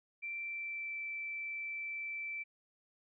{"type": "tone with pitch glide", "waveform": "sine", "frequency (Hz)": [2349, 2329], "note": ["D7", "D7"], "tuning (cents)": [0, -15], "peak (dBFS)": -38, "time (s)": [0.22, 2.44], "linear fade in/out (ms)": 20, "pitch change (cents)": -15, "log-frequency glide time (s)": [0.35, 0.97], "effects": []}